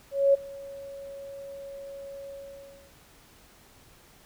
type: tone with ADSR envelope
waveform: sine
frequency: 554.4 Hz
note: C#5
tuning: in tune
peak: -15 dBFS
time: 0.11-2.93 s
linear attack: 230 ms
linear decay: 14 ms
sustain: -23 dB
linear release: 630 ms
effects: pink hiss -56 dBFS RMS until 4.25 s